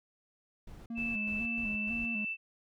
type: noise bursts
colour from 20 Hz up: brown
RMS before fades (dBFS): -48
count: 5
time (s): 0.67-2.06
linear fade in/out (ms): 5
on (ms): 190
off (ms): 110
type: tone with vibrato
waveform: triangle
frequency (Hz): 221.2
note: A3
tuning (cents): +9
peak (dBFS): -34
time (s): 0.9-2.25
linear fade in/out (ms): 5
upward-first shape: square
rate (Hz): 2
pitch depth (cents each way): 78
type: tone with pitch glide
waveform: sine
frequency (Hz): 2637 to 2654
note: E7 to E7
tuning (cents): 0 to +11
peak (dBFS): -33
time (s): 0.95-2.37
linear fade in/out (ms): 50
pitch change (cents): +11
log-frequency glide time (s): 1.23-1.89
effects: none